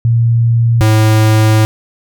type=tone pair in turn; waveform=sine / square; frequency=116.54 / 108.99 Hz; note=A#2 / A2; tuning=0 / -16 cents; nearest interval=minor second; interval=116 cents; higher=first; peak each=-7 dBFS; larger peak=neither; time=0.05-0.81 / 0.81-1.65 s; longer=second; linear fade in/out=0 ms; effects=none

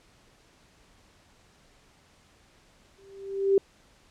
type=tone with exponential growth; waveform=sine; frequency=392 Hz; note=G4; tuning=in tune; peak=-15 dBFS; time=2.98-3.58 s; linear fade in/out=2 ms; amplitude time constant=130 ms; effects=pink hiss -60 dBFS RMS until 4.1 s + low-pass 8000 Hz 12 dB/octave

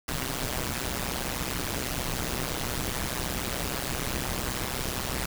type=noise with amplitude modulation; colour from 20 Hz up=pink; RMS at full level=-27 dBFS; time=0.08-5.26 s; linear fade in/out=5 ms; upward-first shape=sine; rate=128 Hz; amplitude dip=100%; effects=none

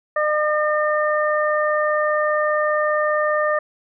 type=harmonic tone; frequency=605 Hz; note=D#5; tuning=49 cents flat; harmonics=1 / 2 / 3; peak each=-19 / -22 / -24 dBFS; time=0.16-3.59 s; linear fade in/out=5 ms; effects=none

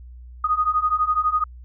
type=beating tone pair; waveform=sine; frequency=1235 / 1247 Hz; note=D#6 / D#6; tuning=-13 / +3 cents; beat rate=12 Hz; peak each=-22 / -20 dBFS; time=0.44-1.44 s; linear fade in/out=5 ms; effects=added 61 Hz sine -38 dBFS peak until 1.64 s

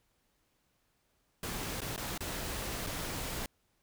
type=noise with dropouts; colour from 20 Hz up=pink; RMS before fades=-38 dBFS; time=1.43-3.46 s; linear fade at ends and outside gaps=2 ms; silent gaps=1.806-1.817 / 1.963-1.977 / 2.178-2.206 / 2.866-2.869 s; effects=pink hiss -75 dBFS RMS until 3.82 s

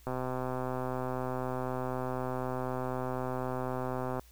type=click train; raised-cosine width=1 ms; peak=-21 dBFS; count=529; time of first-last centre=0.07-4.195 s; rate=128 Hz; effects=added 59 Hz sine -56 dBFS peak until 4.31 s + white hiss -62 dBFS RMS until 4.31 s

